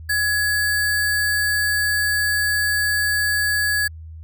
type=tone with sample-and-hold; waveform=sine; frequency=1683 Hz; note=G#6; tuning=23 cents sharp; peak=-17 dBFS; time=0.09-3.88 s; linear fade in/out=10 ms; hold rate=6300 Hz; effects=added 80 Hz sine -34 dBFS peak until 4.23 s